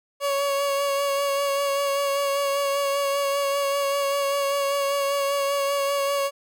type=tone with vibrato; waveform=30% pulse; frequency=560 Hz; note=C#5; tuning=18 cents sharp; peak=-19 dBFS; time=0.2-6.31 s; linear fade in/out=50 ms; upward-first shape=sine; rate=5.1 Hz; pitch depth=20 cents each way; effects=none